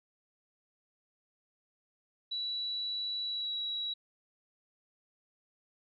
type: tone with pitch glide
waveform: sine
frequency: 3933 to 3888 Hz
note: B7 to B7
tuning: -8 to -28 cents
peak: -33 dBFS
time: 2.31-3.94 s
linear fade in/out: 10 ms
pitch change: -20 cents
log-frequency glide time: 3.22-3.59 s
effects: none